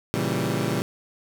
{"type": "chord", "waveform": "20% pulse", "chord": "A# diminished seventh", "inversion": "none", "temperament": "equal with one note detuned", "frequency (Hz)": [116.54, 138.59, 166.25, 196], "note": ["A#2", "C#3", "E3", "G3"], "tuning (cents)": [0, 0, 15, 0], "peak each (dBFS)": -24, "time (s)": [0.14, 0.82], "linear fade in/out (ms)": 0, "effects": []}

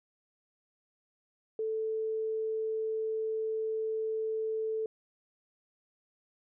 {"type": "tone", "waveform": "sine", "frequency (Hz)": 440, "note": "A4", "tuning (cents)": 0, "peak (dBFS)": -30, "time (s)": [1.59, 4.86], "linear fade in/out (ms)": 2, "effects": []}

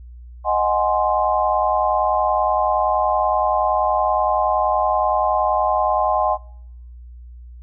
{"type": "chord", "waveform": "sine", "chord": "Ab dominant seventh", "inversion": "second", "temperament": "equal", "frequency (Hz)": [622.3, 740, 830.6, 1046.5], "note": ["Eb5", "Gb5", "Ab5", "C6"], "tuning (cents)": [0, 0, 0, 0], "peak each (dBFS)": -21, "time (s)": [0.44, 6.38], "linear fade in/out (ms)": 50, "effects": ["noise-tail reverb RT60 0.8 s tail -26 dB re dry", "added 60 Hz sine -36 dBFS peak until 7.62 s"]}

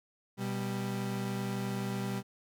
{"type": "tone pair together", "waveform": "35% pulse", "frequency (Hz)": [123.47, 196], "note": ["B2", "G3"], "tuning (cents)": [0, 0], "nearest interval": "minor sixth", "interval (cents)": 800, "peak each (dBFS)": [-35, -33], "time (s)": [0.37, 2.23], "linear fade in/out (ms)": 50, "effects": []}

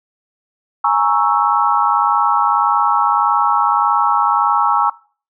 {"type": "chord", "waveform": "sine", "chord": "A# half-diminished seventh", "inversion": "third", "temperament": "equal", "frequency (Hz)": [830.6, 932.3, 1108.7, 1318.5], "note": ["G#5", "A#5", "C#6", "E6"], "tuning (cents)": [0, 0, 0, 0], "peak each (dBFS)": -17, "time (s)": [0.84, 4.9], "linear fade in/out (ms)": 5, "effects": ["noise-tail reverb RT60 0.4 s tail -21 dB re dry"]}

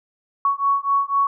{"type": "beating tone pair", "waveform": "sine", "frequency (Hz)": [1113, 1117], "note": ["C#6", "C#6"], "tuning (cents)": [7, 13], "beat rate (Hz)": 4, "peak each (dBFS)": -20, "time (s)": [0.45, 1.27], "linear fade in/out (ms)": 2, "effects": []}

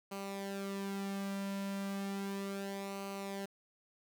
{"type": "tone with flanger", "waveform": "sawtooth", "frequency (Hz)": 197.1, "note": "G3", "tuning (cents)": 10, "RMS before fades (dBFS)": -40, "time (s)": [0.11, 3.46], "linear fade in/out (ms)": 10, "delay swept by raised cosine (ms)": [0.56, 2.46], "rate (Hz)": 0.34, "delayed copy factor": -0.6, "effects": ["10-bit"]}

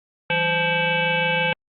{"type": "tone with frequency modulation", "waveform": "sine", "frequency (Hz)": 1571, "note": "G6", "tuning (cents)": 3, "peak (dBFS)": -18, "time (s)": [0.3, 1.53], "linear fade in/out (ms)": 2, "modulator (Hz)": 352, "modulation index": 3.9, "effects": ["Opus 48 kbps"]}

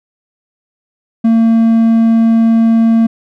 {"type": "tone", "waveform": "triangle", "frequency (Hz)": 227.1, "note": "A#3", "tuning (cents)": -45, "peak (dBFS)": -4, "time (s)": [1.24, 3.07], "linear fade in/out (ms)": 10, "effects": []}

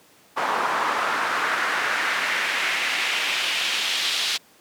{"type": "noise with band-pass filter sweep", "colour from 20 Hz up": "pink", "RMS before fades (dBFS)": -24, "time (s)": [0.36, 4.38], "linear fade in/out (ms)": 20, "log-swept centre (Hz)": [1000, 3800], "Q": 1.9, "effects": ["pink hiss -54 dBFS RMS until 4.6 s", "high-pass 200 Hz 12 dB/octave"]}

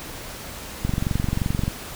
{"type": "click train", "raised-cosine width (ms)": 5, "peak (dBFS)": -10, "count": 20, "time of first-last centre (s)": [0.85, 1.68], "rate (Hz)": 22.9, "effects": ["pink hiss -36 dBFS RMS until 1.95 s"]}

